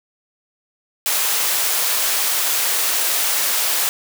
white high-pass noise, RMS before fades -19 dBFS, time 1.06-3.89 s, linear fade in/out 0 ms, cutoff 520 Hz, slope 12 dB/octave, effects none

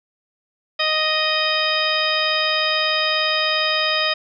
harmonic tone, 622.3 Hz, D#5, in tune, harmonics 1 / 2 / 3 / 4 / 5 / 6 / 8, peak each -25 / -25 / -25 / -25 / -25 / -25 / -25 dBFS, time 0.79-4.14 s, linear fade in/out 10 ms, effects none

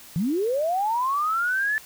sine linear sweep, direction up, 150 to 1760 Hz, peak -21 dBFS, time 0.16-1.78 s, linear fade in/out 0 ms, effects white hiss -46 dBFS RMS until 1.85 s

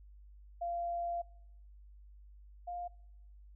sine tone pair in turn, 690 / 703.7 Hz, F5 / F5, -21 / +13 cents, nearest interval unison, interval 34 cents, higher second, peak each -34 / -38 dBFS, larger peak first, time 0.61-1.22 / 2.67-2.88 s, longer first, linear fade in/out 10 ms, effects noise-tail reverb RT60 0.9 s tail -25 dB re dry + added 50 Hz sine -53 dBFS peak until 3.55 s

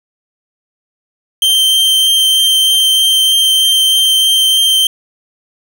45% pulse tone with vibrato, 3136 Hz, G7, in tune, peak -8 dBFS, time 1.42-4.87 s, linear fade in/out 2 ms, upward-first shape triangle, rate 3.2 Hz, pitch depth 10 cents each way, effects none

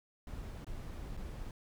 brown noise with dropouts, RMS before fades -43 dBFS, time 0.27-1.51 s, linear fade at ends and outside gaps 2 ms, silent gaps 0.646-0.667 / 1.169-1.173 s, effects none

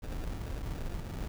brown noise with sample-and-hold, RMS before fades -37 dBFS, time 0.02-1.28 s, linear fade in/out 10 ms, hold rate 1050 Hz, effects none

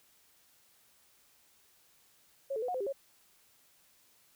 sine tone with pitch steps, 548 / 439.3 / 498.9 / 725 / 513 / 397.9 / 550 Hz, C#5 / A4 / B4 / F#5 / C5 / G4 / C#5, -20 / -3 / +17 / -35 / -34 / +26 / -14 cents, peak -32 dBFS, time 2.5-2.927 s, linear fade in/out 10 ms, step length 61 ms, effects white hiss -66 dBFS RMS until 4.35 s

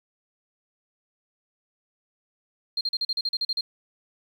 sine tone bursts, 4204 Hz, C8, 7 cents sharp, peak -23 dBFS, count 11, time 2.77-3.61 s, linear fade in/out 5 ms, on 40 ms, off 40 ms, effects 9-bit

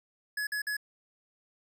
square tone bursts, 1693 Hz, G#6, 33 cents sharp, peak -31 dBFS, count 3, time 0.37-0.768 s, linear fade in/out 5 ms, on 100 ms, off 49 ms, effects none

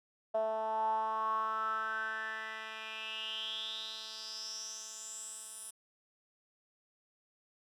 10% pulse tone with band-pass filter sweep, 219.7 Hz, A3, 2 cents flat, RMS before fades -38 dBFS, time 0.34-5.71 s, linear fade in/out 10 ms, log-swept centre 670 to 9900 Hz, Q 7.7, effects none

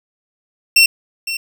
25% pulse tone with echo, 2712 Hz, E7, 49 cents sharp, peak -3 dBFS, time 0.76-0.86 s, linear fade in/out 5 ms, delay 510 ms, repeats 1, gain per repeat -13 dB, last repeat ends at 1.37 s, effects none

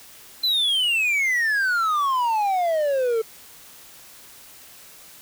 triangle exponential sweep, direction down, 4105 to 437.7 Hz, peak -17 dBFS, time 0.43-3.22 s, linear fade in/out 10 ms, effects white hiss -46 dBFS RMS until 5.21 s

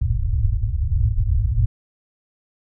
white low-pass noise, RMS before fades -19 dBFS, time 0.01-1.66 s, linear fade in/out 10 ms, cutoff 120 Hz, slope 96 dB/octave, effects none

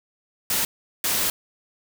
white noise bursts at uneven times, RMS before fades -23 dBFS, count 2, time 0.5-0.65 / 1.04-1.3 s, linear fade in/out 2 ms, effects none

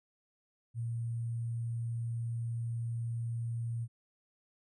sine tone with sample-and-hold, 116.5 Hz, A#2, 1 cent flat, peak -33 dBFS, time 0.74-3.88 s, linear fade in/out 50 ms, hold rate 8820 Hz, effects resampled to 22050 Hz

